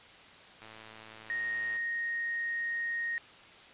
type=click train; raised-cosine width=0.3 ms; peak=-33 dBFS; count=127; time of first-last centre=0.62-1.765 s; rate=110 Hz
type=tone; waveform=sine; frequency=1864.7 Hz; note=A#6; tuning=in tune; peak=-31 dBFS; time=1.3-3.18 s; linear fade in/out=0 ms
effects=white hiss -53 dBFS RMS until 3.73 s + resampled to 8000 Hz